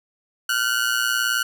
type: ring-modulated tone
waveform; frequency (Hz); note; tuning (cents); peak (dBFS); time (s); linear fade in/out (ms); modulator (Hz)
sawtooth; 1462; F#6; -21; -13; 0.49-1.43; 5; 59.4
effects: none